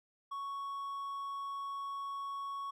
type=tone; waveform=triangle; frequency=1111 Hz; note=C#6; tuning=4 cents sharp; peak=-36 dBFS; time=0.31-2.71 s; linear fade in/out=10 ms; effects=none